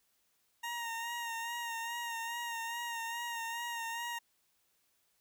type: tone with vibrato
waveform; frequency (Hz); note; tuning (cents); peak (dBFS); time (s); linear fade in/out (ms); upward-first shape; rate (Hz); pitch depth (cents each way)
20% pulse; 932.3; A#5; 0; -32; 0.63-4.19; 10; sine; 2.4; 34
effects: white hiss -75 dBFS RMS until 5.2 s